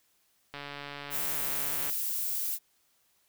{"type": "click train", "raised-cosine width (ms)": 0.3, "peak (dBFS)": -24, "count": 195, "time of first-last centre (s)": [0.54, 1.897], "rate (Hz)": 143}
{"type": "noise", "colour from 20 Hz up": "violet", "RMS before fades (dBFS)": -32, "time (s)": [1.1, 2.59], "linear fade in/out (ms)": 50}
{"effects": ["white hiss -70 dBFS RMS until 3.28 s"]}